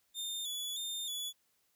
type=tone with vibrato; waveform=sawtooth; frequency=3520 Hz; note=A7; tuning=in tune; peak=-34 dBFS; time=0.14-1.33 s; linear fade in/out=50 ms; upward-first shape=square; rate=1.6 Hz; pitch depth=51 cents each way; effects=white hiss -75 dBFS RMS until 1.75 s